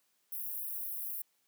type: high-pass noise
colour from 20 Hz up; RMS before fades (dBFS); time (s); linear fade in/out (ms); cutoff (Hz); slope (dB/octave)
white; -39; 0.32-1.22; 5; 11000; 48
effects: white hiss -75 dBFS RMS until 1.47 s + high-pass 150 Hz 12 dB/octave